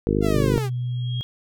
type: harmonic tone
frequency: 51 Hz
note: G#1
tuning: 31 cents flat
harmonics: 1 / 2 / 3 / 4 / 5 / 6 / 7 / 8 / 9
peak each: -27 / -27 / -27 / -27 / -27 / -27 / -27 / -27 / -27 dBFS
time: 0.07-0.58 s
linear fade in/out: 0 ms
type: linear sweep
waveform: sawtooth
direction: down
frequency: 703 to 375.8 Hz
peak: -24 dBFS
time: 0.21-0.7 s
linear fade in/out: 50 ms
type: tone with pitch glide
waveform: sine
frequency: 130.3 to 123.06 Hz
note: C3 to B2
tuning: -7 to -6 cents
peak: -23 dBFS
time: 0.35-1.21 s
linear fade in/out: 0 ms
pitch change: -99 cents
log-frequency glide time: 0.59-0.74 s
type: tone with exponential growth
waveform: sine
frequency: 3268 Hz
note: G#7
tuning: 29 cents flat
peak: -30 dBFS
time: 0.54-1.23 s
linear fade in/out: 0 ms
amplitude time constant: 150 ms
effects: none